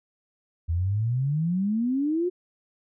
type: exponential sweep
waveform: sine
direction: up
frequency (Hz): 80 to 368.3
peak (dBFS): -22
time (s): 0.68-2.3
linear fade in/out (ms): 20
effects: none